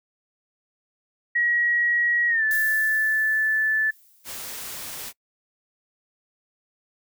sine tone with pitch glide, 1906 to 1747.8 Hz, A#6 to A6, +38 to -12 cents, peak -19 dBFS, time 1.35-3.91 s, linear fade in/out 10 ms, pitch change -150 cents, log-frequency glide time 2.28-2.44 s
violet noise with exponential decay, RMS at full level -31 dBFS, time 2.51-5 s, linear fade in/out 1 ms, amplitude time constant 540 ms
white noise, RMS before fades -35 dBFS, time 4.24-5.13 s, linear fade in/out 50 ms
effects noise-tail reverb RT60 0.1 s tail -24 dB re dry

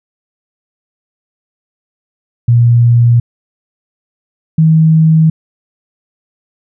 sine tone pair in turn, 118.9 / 159.45 Hz, A#2 / D#3, +35 / +43 cents, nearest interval perfect fourth, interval 508 cents, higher second, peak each -4 dBFS, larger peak neither, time 2.48-3.2 / 4.58-5.3 s, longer neither, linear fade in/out 5 ms, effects none

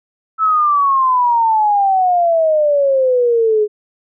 sine exponential sweep, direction down, 1318.5 to 415.3 Hz, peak -10 dBFS, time 0.38-3.68 s, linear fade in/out 50 ms, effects none

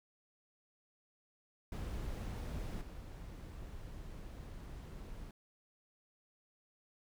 brown noise with level steps, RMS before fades -41 / -48 dBFS, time 1.72-5.31 s, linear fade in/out 2 ms, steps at 2.81 s, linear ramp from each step 5 ms, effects none

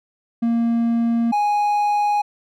triangle tone pair in turn, 232.5 / 828.5 Hz, A#3 / G#5, -4 / -4 cents, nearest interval octave + minor seventh, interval 2200 cents, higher second, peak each -14 dBFS, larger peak neither, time 0.42-1.32 / 1.32-2.22 s, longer neither, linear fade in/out 10 ms, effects none

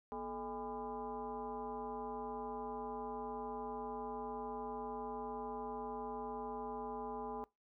sine tone with frequency modulation, 624 Hz, D#5, 5 cents sharp, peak -40 dBFS, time 0.12-7.44 s, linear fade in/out 0 ms, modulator 191 Hz, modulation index 2.1, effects noise-tail reverb RT60 0.2 s tail -22 dB re dry

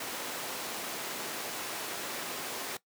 pink high-pass noise, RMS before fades -38 dBFS, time 0-2.77 s, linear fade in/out 5 ms, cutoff 340 Hz, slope 12 dB/octave, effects noise-tail reverb RT60 0.1 s tail -18 dB re dry

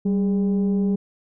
sine tone pair together, 194.68 / 411.2 Hz, G3 / G#4, -12 / -17 cents, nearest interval octave + minor second, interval 1295 cents, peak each -17 / -26 dBFS, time 0.05-0.96 s, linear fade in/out 10 ms, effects tanh soft clip ceiling -14 dBFS

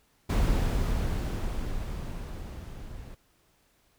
brown noise with level ramp, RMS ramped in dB -23 to -43 dBFS, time 0.29-3.15 s, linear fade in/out 10 ms, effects pink hiss -67 dBFS RMS until 3.98 s

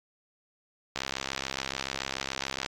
click train, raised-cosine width 0.2 ms, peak -13 dBFS, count 115, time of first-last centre 0.96-2.661 s, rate 67 Hz, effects AAC 64 kbps

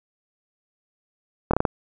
slowing click train, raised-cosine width 1 ms, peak -5 dBFS, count 5, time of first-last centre 1.51-1.652 s, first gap 25 ms, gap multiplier 1.24, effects none

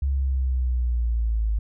sine linear sweep, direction down, 69.3 to 52.6 Hz, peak -20 dBFS, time 0.02-1.59 s, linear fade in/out 5 ms, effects none

